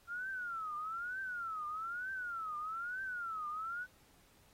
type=tone with vibrato; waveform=sine; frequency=1371 Hz; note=F6; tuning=32 cents flat; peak=-38 dBFS; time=0.07-3.87 s; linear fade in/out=50 ms; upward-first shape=triangle; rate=1.1 Hz; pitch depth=240 cents each way; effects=pink hiss -67 dBFS RMS until 4.53 s + AAC 48 kbps